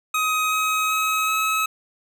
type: tone with pitch steps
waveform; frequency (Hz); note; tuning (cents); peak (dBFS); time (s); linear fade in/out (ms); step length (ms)
25% pulse; 1259 / 1267.8 / 1276.6 / 1285.5; D#6 / D#6 / D#6 / E6; +20 / +32 / +44 / -44; -16; 0.14-1.66; 5; 380
effects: none

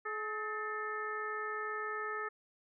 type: harmonic tone with a mistuned harmonic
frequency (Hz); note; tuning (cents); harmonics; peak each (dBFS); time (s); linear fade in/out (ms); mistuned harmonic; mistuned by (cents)
426.9; G#4; +48; 1 / 2 / 3 / 4 / 5; -42 / -49 / -39 / -41 / -52; 0.05-2.29; 10; 4; +68
effects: none

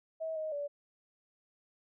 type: tone with pitch steps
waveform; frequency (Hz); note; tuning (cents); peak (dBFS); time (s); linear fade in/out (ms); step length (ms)
sine; 643 / 626 / 577; E5 / D#5 / D5; -43 / +10 / -31; -34; 0.2-0.68; 20; 160
effects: none

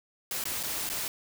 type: noise with dropouts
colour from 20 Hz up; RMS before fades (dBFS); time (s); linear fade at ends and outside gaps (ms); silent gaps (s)
white; -33; 0.31-1.08; 1; 0.44-0.454 / 0.63-0.635 / 0.891-0.899
effects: none

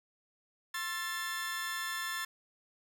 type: tone cluster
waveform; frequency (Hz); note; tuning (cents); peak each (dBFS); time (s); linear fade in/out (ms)
sawtooth; 1062 / 1344 / 1756; C6 / E6 / A6; +25 / +33 / -4; -38 / -40 / -33; 0.74-2.25; 5
effects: none

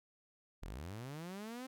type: linear sweep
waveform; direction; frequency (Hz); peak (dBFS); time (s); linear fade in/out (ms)
sawtooth; up; 32.7 to 265.2; -40; 0.62-1.67; 10
effects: none

